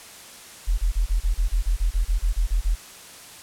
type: tone bursts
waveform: sine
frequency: 41.2 Hz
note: E1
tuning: in tune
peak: -17 dBFS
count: 15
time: 0.67-2.754 s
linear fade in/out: 20 ms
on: 110 ms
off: 31 ms
effects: white hiss -43 dBFS RMS until 3.42 s + low-pass 11000 Hz 12 dB/octave